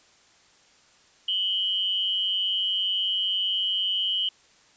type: tone pair together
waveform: sine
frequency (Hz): 2960 / 3151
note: F#7 / G7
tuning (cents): 0 / +8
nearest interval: minor second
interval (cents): 108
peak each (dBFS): -25 / -27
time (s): 1.28-4.29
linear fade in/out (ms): 5
effects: white hiss -58 dBFS RMS until 4.76 s + resampled to 16000 Hz